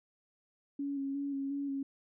sine tone with vibrato, 278 Hz, C#4, 5 cents sharp, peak -33 dBFS, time 0.79-1.83 s, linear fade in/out 5 ms, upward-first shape square, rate 2.8 Hz, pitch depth 22 cents each way, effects none

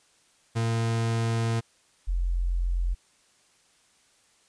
40% pulse / sine tone pair in turn, 114.4 / 43.88 Hz, A#2 / F1, -32 / +9 cents, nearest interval octave + perfect fourth, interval 1659 cents, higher first, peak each -23 dBFS, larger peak neither, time 0.55-1.61 / 2.07-2.95 s, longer first, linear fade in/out 20 ms, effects white hiss -63 dBFS RMS until 4.48 s + resampled to 22050 Hz

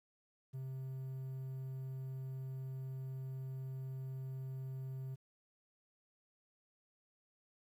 triangle tone, 132 Hz, C3, 16 cents sharp, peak -39 dBFS, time 0.53-5.16 s, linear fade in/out 20 ms, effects 12-bit

